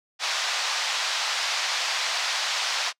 white band-pass noise, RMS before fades -27 dBFS, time 0.19-2.93 s, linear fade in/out 50 ms, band 690 to 5500 Hz, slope 24 dB/octave, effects noise-tail reverb RT60 0.1 s tail -25 dB re dry

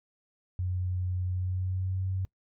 sine tone with pitch glide, 91.1 to 94.31 Hz, F#2 to F#2, -26 to +34 cents, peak -28 dBFS, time 0.59-2.25 s, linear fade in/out 0 ms, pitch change +60 cents, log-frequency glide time 1.28-2.07 s, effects noise-tail reverb RT60 0.1 s tail -22 dB re dry

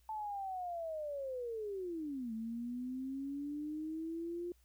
sine linear two-way sweep, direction down then up, 880 to 220 to 353.1 Hz, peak -38 dBFS, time 0.09-4.52 s, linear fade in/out 2 ms, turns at 2.33 s, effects added 60 Hz sine -66 dBFS peak until 4.64 s + white hiss -74 dBFS RMS until 4.64 s

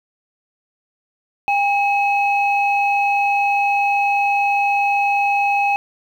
sine tone pair together, 807 / 2562 Hz, G#5 / E7, -50 / -50 cents, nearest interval octave + minor sixth, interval 2000 cents, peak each -15 / -19 dBFS, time 1.48-5.76 s, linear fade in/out 0 ms, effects tanh soft clip ceiling -7 dBFS + 8-bit

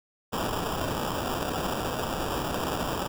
violet noise with sample-and-hold, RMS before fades -30 dBFS, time 0.32-3.08 s, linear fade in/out 20 ms, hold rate 2100 Hz, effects none

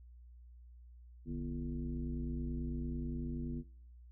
sine tone with frequency modulation, 151.9 Hz, D#3, 41 cents flat, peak -36 dBFS, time 1.25-3.64 s, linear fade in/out 50 ms, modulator 91.5 Hz, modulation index 1.6, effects noise-tail reverb RT60 0.6 s tail -21 dB re dry + added 60 Hz sine -53 dBFS peak until 4.11 s

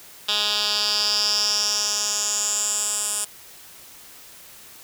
10% pulse tone with band-pass filter sweep, 208.3 Hz, G#3, 5 cents sharp, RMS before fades -23 dBFS, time 0.28-3.25 s, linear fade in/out 10 ms, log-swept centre 3900 to 8700 Hz, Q 5, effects white hiss -45 dBFS RMS until 4.83 s

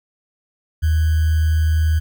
sine tone with sample-and-hold, 79 Hz, D#2, 27 cents sharp, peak -13 dBFS, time 0.82-2 s, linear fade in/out 20 ms, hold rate 1575 Hz, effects none

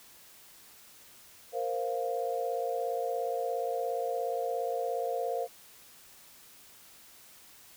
sine chord, Bb suspended second, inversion none, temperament equal, 466.2 / 523.3 / 698.5 Hz, Bb4 / C5 / F5, 0 / 0 / 0 cents, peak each -34 dBFS, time 1.52-5.48 s, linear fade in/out 50 ms, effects white hiss -55 dBFS RMS until 7.76 s

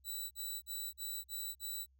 5% pulse tone bursts, 3951 Hz, B7, in tune, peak -32 dBFS, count 6, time 0.04-1.865 s, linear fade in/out 50 ms, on 270 ms, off 41 ms, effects added 66 Hz sine -66 dBFS peak until 1.99 s

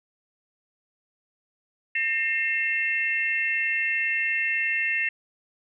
sine tone cluster, 1821 / 2126 / 2689 Hz, A#6 / C7 / E7, -41 / +27 / +34 cents, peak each -27 dBFS, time 1.95-5.09 s, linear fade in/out 5 ms, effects none

